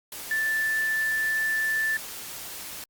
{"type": "tone in noise", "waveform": "sine", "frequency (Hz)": 1760, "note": "A6", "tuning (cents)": 0, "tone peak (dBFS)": -23, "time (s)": [0.31, 1.97], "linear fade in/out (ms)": 2, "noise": "white", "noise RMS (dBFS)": -38, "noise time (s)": [0.12, 2.84], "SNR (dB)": 12, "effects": ["Opus 48 kbps"]}